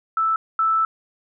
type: tone pair in turn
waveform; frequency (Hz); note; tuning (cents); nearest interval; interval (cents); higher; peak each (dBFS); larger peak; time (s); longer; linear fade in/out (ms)
sine; 1318 / 1318; E6 / E6; -1 / -1; unison; 0; neither; -17 / -16; second; 0.17-0.36 / 0.59-0.85; second; 2
effects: none